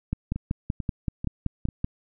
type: two click trains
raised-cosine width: 5 ms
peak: -18 / -13 dBFS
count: 4 / 10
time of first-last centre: 0.36-1.687 / 0.13-1.844 s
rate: 2.26 / 5.25 Hz
effects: none